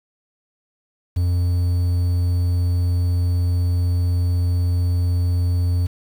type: tone with quantisation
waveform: triangle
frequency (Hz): 88.4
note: F2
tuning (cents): +22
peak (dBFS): -14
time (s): 1.16-5.87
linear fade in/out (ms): 10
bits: 7
effects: none